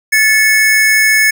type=tone pair together; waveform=square; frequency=1741 / 2194 Hz; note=A6 / C#7; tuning=-19 / -18 cents; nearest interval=major third; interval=401 cents; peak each=-11 dBFS; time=0.12-1.31 s; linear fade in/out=10 ms; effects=none